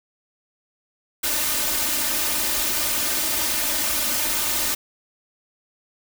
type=noise with comb filter; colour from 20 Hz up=white; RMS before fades=-23 dBFS; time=1.23-4.75 s; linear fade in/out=10 ms; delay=3.3 ms; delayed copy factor=+0.9; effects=none